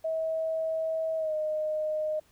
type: tone with pitch glide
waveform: sine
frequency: 643 to 616.8 Hz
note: E5 to D#5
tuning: -43 to -15 cents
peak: -27 dBFS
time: 0.04-2.2 s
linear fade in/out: 10 ms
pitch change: -72 cents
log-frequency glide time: 1.17-1.34 s
effects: pink hiss -64 dBFS RMS until 2.31 s